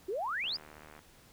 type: exponential sweep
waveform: sine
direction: up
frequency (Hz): 350 to 5250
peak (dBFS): -32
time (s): 0.08-0.57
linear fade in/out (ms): 10
type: click train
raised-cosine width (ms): 0.5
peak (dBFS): -36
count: 43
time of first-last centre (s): 0.44-0.991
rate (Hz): 76.2
effects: pink hiss -60 dBFS RMS until 1.32 s